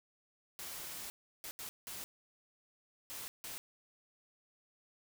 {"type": "noise bursts at uneven times", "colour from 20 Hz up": "white", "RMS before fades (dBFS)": -45, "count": 6, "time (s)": [[0.59, 1.1], [1.44, 1.51], [1.59, 1.69], [1.87, 2.04], [3.1, 3.28], [3.44, 3.58]], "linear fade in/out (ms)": 0, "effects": []}